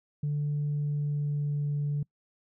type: tone with pitch glide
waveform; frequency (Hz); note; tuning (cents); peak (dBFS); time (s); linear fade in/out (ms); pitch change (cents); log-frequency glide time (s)
sine; 146.83 to 145.48; D3 to D3; 0 to -16; -25; 0.23-2.03; 5; -16; 0.67-1.73
effects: noise-tail reverb RT60 0.1 s tail -26 dB re dry + tanh soft clip ceiling -24 dBFS